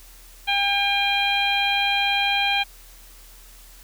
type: harmonic tone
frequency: 802 Hz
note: G5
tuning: 39 cents sharp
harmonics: 1 / 2 / 3 / 4 / 5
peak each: -24 / -29 / -23 / -24 / -31 dBFS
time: 0.47-2.64 s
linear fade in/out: 20 ms
effects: added 40 Hz sine -46 dBFS peak until 3.83 s + white hiss -49 dBFS RMS until 3.83 s